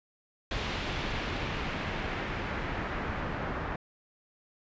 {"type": "noise with low-pass filter sweep", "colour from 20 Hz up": "pink", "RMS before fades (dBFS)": -34, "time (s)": [0.51, 3.76], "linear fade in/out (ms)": 2, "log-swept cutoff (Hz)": [3600, 1500], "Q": 1.2, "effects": ["resampled to 16000 Hz"]}